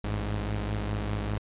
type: tone pair together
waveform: sawtooth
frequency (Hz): 54.43 / 103.83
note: A1 / G#2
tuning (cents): -18 / 0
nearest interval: major seventh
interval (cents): 1118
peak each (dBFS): -28 / -27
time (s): 0.04-1.38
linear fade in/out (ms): 0
effects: resampled to 8000 Hz